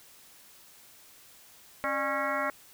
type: harmonic tone with a mistuned harmonic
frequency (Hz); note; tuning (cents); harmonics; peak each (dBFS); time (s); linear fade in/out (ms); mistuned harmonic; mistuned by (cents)
274; C#4; -20; 1 / 2 / 3 / 4 / 5 / 6 / 7 / 8; -39 / -33 / -38 / -34 / -34 / -39 / -36 / -39; 1.84-2.5; 0; 2; +150
effects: white hiss -55 dBFS RMS until 2.73 s